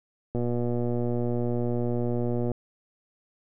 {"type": "click train", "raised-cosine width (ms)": 2, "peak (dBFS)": -16, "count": 261, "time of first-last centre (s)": [0.35, 2.517], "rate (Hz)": 120, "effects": []}